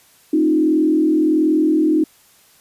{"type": "tone with frequency modulation", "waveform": "sine", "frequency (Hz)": 311.1, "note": "D#4", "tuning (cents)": 0, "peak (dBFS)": -12, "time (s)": [0.33, 2.04], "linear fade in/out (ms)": 5, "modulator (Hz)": 41.4, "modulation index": 0.84, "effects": ["white hiss -52 dBFS RMS until 2.6 s", "resampled to 32000 Hz"]}